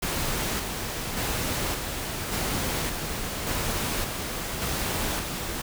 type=noise with tremolo; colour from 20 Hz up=pink; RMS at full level=-28 dBFS; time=0.02-5.62 s; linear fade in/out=10 ms; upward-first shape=square; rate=0.87 Hz; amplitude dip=35%; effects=none